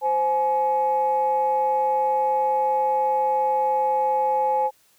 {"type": "tone pair together", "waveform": "sine", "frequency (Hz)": [522.1, 845], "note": ["C5", "G#5"], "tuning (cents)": [-4, 30], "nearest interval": "minor sixth", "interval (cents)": 834, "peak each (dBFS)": [-23, -19], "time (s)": [0.01, 4.71], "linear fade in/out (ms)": 50, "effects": ["tanh soft clip ceiling -12 dBFS", "white hiss -60 dBFS RMS until 4.98 s"]}